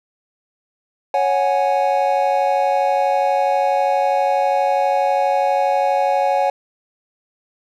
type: chord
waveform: triangle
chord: C# suspended fourth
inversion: none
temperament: just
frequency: 554.4 / 739.2 / 831.5 Hz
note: C#5 / F#5 / G#5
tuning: 0 / -2 / +2 cents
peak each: -17 dBFS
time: 1.14-6.5 s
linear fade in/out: 2 ms
effects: none